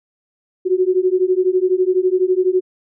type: beating tone pair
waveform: sine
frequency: 363.4 / 375.4 Hz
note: F#4 / F#4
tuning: -31 / +25 cents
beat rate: 12 Hz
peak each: -16 dBFS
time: 0.65-2.61 s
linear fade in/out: 20 ms
effects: none